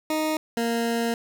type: tone pair in turn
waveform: 20% pulse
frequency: 311.1 / 232.4 Hz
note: D#4 / A#3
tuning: 0 / -5 cents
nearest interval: perfect fourth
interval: 505 cents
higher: first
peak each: -18 dBFS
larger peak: neither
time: 0.1-0.37 / 0.57-1.14 s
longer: second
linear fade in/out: 2 ms
effects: none